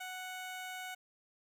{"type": "tone", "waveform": "15% pulse", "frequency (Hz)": 740, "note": "F#5", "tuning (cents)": 0, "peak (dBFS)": -35, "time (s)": [0, 0.95], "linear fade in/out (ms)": 10, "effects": []}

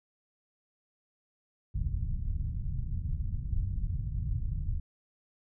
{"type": "low-pass noise", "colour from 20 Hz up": "pink", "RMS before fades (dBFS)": -32, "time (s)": [1.74, 4.8], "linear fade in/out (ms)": 5, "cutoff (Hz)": 130, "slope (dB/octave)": 24, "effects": []}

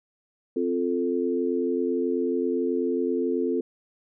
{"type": "chord", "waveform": "sine", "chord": "F major", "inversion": "second", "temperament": "equal", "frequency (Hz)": [261.6, 349.2, 440], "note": ["C4", "F4", "A4"], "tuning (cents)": [0, 0, 0], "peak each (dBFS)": -27, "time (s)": [0.56, 3.61], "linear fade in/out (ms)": 5, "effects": []}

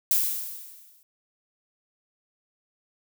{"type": "noise with exponential decay", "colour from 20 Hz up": "violet", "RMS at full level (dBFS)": -20, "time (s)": [0.11, 1.03], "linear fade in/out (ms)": 1, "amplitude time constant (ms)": 200, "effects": []}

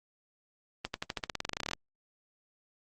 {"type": "accelerating click train", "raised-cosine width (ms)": 0.2, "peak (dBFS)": -15, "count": 19, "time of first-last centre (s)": [0.85, 1.734], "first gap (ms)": 91, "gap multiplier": 0.92, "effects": ["Opus 24 kbps"]}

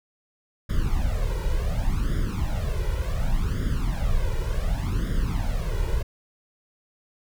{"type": "noise with flanger", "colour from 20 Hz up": "brown", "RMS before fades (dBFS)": -24, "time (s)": [0.69, 6.03], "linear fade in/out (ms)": 10, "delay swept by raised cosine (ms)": [0.58, 2.08], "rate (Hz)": 0.68, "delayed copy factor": 0.95, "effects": []}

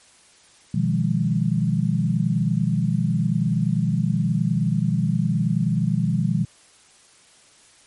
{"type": "chord", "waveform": "sine", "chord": "F half-diminished seventh", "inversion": "second", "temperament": "equal with one note detuned", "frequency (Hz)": [123.47, 155.56, 174.61, 204], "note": ["Cb3", "Eb3", "F3", "Ab3"], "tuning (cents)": [0, 0, 0, -31], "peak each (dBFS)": [-24, -23, -23, -25], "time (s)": [0.74, 6.45], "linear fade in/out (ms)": 5, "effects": ["white hiss -53 dBFS RMS until 7.86 s", "MP3 48 kbps"]}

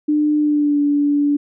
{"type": "tone with pitch glide", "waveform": "sine", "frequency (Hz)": [299.7, 289.2], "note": ["D4", "D4"], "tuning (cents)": [35, -27], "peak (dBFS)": -13, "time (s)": [0.08, 1.37], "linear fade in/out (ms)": 10, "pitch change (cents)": -62, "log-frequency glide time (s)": [0.4, 0.8], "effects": []}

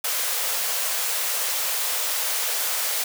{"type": "high-pass noise", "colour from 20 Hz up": "white", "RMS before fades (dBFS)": -25, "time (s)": [0.04, 3.04], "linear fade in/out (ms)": 5, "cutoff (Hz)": 440, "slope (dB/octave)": 96, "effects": []}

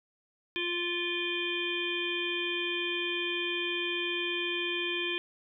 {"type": "harmonic tone", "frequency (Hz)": 349.2, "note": "F4", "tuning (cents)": 0, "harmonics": [1, 3, 5, 7, 9, 10], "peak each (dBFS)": [-35, -45, -39, -34, -35, -42], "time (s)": [0.56, 5.18], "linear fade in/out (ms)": 0, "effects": []}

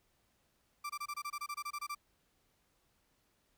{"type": "tone bursts", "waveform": "35% pulse", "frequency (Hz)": 1174.7, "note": "D6", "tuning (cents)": 0, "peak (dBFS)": -36, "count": 14, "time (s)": [0.84, 1.95], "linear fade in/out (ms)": 10, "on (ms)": 57, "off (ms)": 24, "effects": ["pink hiss -75 dBFS RMS until 3.57 s"]}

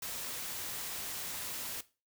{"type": "noise", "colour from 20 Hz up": "white", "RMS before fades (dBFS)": -40, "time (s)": [0.02, 1.81], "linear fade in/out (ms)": 5, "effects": ["noise-tail reverb RT60 0.3 s tail -17 dB re dry"]}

